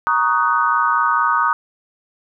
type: chord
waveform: sine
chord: D# minor seventh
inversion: second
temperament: just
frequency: 933.4 / 1120.1 / 1244.5 / 1493.4 Hz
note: A#5 / C#6 / D#6 / F#6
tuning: +2 / +18 / 0 / +16 cents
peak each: -20 / -21 / -17 / -21 dBFS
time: 0.07-1.53 s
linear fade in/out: 0 ms
effects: none